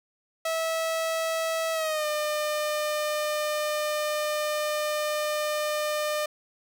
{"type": "tone with pitch glide", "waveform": "sawtooth", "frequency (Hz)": [650, 603], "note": ["E5", "D5"], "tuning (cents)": [-24, 46], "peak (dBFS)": -22, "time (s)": [0.45, 6.26], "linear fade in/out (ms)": 5, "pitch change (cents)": -130, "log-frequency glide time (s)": [1.73, 2.06], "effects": []}